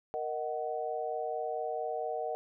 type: chord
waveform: sine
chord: D# minor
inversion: second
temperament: just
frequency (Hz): 466.7 / 622.3 / 746.7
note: A#4 / D#5 / F#5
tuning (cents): +2 / 0 / +16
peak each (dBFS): -37 / -37 / -36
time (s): 0.14-2.35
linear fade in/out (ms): 0
effects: none